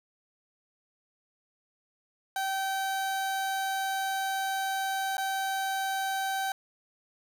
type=tone with dropouts; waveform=30% pulse; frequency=773 Hz; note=G5; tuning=24 cents flat; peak=-26 dBFS; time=2.36-6.52 s; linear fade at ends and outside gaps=2 ms; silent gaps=5.17-5.18 s; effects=none